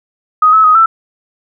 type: tone with pitch steps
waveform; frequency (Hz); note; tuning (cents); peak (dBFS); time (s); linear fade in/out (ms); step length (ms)
sine; 1252 / 1297 / 1254 / 1330; D#6 / E6 / D#6 / E6; +10 / -28 / +13 / +15; -4; 0.42-0.86; 5; 110
effects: none